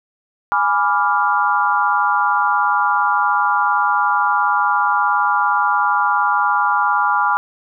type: chord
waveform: sine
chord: G# diminished seventh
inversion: none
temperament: equal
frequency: 830.6 / 987.8 / 1174.7 / 1396.9 Hz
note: G#5 / B5 / D6 / F6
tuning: 0 / 0 / 0 / 0 cents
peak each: -19 dBFS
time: 0.52-7.37 s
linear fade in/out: 0 ms
effects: none